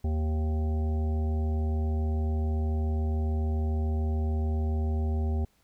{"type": "harmonic tone with a mistuned harmonic", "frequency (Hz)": 77.78, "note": "D#2", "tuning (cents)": 0, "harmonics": [1, 3, 5, 7, 9, 10], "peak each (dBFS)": [-25, -36, -40, -48, -48, -46], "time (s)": [0.04, 5.45], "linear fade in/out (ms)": 5, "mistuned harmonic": 9, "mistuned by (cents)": -23, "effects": ["pink hiss -68 dBFS RMS until 5.63 s"]}